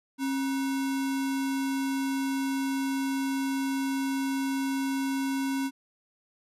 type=tone with sample-and-hold; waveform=sine; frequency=270 Hz; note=C#4; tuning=45 cents flat; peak=-26 dBFS; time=0.18-5.71 s; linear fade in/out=50 ms; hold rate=1225 Hz; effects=resampled to 32000 Hz